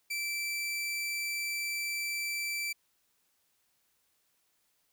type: tone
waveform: sawtooth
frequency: 2332 Hz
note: D7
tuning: 13 cents flat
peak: -29 dBFS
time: 0.1-2.73 s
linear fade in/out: 10 ms
effects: white hiss -74 dBFS RMS until 4.92 s